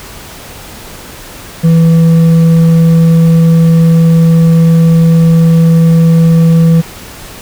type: tone with hard clipping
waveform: sine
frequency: 164.8 Hz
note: E3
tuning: in tune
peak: -4 dBFS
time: 1.63-6.82 s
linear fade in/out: 20 ms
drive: 4 dB
effects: pink hiss -29 dBFS RMS until 7.41 s